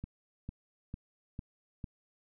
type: click train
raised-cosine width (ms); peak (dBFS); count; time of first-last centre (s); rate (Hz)
5; -27; 5; 0.04-1.842; 2.22
effects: none